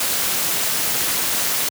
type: noise with amplitude modulation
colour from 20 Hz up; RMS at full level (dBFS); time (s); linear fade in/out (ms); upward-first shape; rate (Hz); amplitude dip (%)
white; -18; 0-1.69; 5; sine; 248; 60
effects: high-pass 100 Hz 12 dB/octave